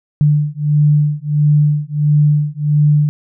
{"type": "beating tone pair", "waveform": "sine", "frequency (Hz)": [147.8, 149.3], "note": ["D3", "D3"], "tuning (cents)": [11, 29], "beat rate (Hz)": 1.5, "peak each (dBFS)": -13, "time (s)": [0.21, 3.09], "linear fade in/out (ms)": 0, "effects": []}